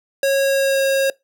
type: tone with pitch glide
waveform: square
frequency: 548 to 542.6 Hz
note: C#5 to C#5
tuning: -20 to -37 cents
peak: -15 dBFS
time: 0.23-1.1 s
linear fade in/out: 2 ms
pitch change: -17 cents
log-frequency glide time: 0.4-0.82 s
effects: noise-tail reverb RT60 0.2 s tail -23 dB re dry